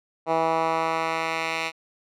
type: tone with band-pass filter sweep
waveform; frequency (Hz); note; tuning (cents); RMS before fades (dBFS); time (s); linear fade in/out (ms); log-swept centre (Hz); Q
10% pulse; 162.7; E3; -22; -25; 0.26-1.72; 50; 760 to 2600; 1.3
effects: none